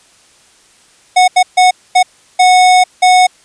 square tone bursts at uneven times, 734 Hz, F#5, 14 cents flat, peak -5 dBFS, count 6, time 1.16-1.28 / 1.36-1.43 / 1.57-1.71 / 1.95-2.03 / 2.39-2.84 / 3.02-3.27 s, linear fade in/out 10 ms, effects white hiss -47 dBFS RMS until 3.44 s + resampled to 22050 Hz

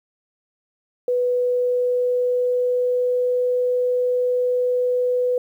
sine tone with pitch glide, 493.9 to 496.8 Hz, B4 to B4, 0 to +10 cents, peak -17 dBFS, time 1.08-5.38 s, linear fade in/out 2 ms, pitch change +10 cents, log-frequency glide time 1.26-3.49 s, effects 9-bit

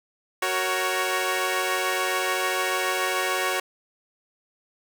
10% pulse chord, F# major, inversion none, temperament equal with one note detuned, 371.9 / 466.2 / 554.4 Hz, F#4 / A#4 / C#5, +9 / 0 / 0 cents, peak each -18 / -23 / -19 dBFS, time 0.42-3.6 s, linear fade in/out 5 ms, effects none

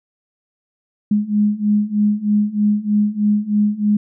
sine beating tone pair, 206.8 / 210 Hz, G#3 / G#3, -7 / +19 cents, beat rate 3.2 Hz, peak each -18 / -16 dBFS, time 1.11-3.97 s, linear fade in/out 5 ms, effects none

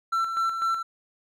triangle tone with tremolo, 1344 Hz, E6, 33 cents sharp, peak -20 dBFS, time 0.12-0.83 s, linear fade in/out 10 ms, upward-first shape square, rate 4 Hz, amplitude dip 50%, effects none

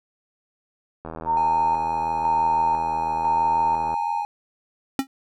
click train, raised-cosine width 1 ms, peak -20 dBFS, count 234, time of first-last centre 1.05-3.941 s, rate 80.6 Hz
sine tone with tremolo, 915 Hz, A#5, 32 cents flat, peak -18 dBFS, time 1.25-4.25 s, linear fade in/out 50 ms, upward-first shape square, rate 1 Hz, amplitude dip 50%
triangle tone, 829 Hz, G#5, 3 cents flat, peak -24 dBFS, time 1.37-4.25 s, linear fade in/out 0 ms
square tone with exponential decay, 269.5 Hz, C#4, 49 cents flat, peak -16 dBFS, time 4.99-5.07 s, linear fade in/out 1 ms, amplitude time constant 17 ms
effects none

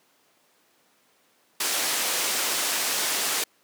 white low-pass noise, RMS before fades -26 dBFS, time 1.6-3.44 s, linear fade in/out 5 ms, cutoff 10000 Hz, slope 12 dB/octave, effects pink hiss -63 dBFS RMS until 3.63 s + high-pass 300 Hz 12 dB/octave

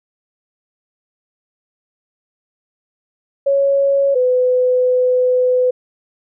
sine tone pair in turn, 554.4 / 503.1 Hz, C#5 / B4, 0 / +32 cents, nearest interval major second, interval 168 cents, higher first, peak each -11 dBFS, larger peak neither, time 3.46-4.15 / 4.15-5.71 s, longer second, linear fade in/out 10 ms, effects none

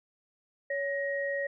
sine tone pair together, 560.4 / 1885 Hz, C#5 / A#6, +19 / +19 cents, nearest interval octave + major sixth, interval 2100 cents, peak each -31 / -33 dBFS, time 0.7-1.47 s, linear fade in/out 5 ms, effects none

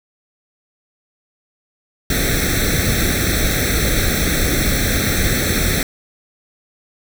pink noise with comb filter, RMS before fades -17 dBFS, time 2.1-5.83 s, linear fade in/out 2 ms, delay 0.51 ms, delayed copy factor +1, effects none

